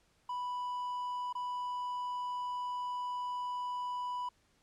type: tone with dropouts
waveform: triangle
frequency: 988 Hz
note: B5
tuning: in tune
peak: -33 dBFS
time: 0.29-4.29 s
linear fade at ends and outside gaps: 5 ms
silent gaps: 1.328-1.351 s
effects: pink hiss -71 dBFS RMS until 4.62 s + low-pass 9000 Hz 12 dB/octave